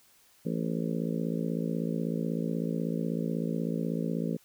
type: harmonic tone with a mistuned harmonic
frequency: 56.2 Hz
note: A1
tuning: 37 cents sharp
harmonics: 3 / 4 / 5 / 6 / 7 / 8 / 9 / 10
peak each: -32 / -33 / -37 / -43 / -41 / -39 / -42 / -47 dBFS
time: 0.45-4.37 s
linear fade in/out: 10 ms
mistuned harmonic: 10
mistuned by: -33 cents
effects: white hiss -62 dBFS RMS until 4.44 s